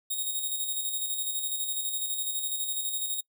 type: tone with tremolo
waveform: 5% pulse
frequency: 3741 Hz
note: A#7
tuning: 5 cents sharp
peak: -20 dBFS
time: 0.1-3.21 s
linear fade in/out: 10 ms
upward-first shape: square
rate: 12 Hz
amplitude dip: 40%
effects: noise-tail reverb RT60 0.1 s tail -25 dB re dry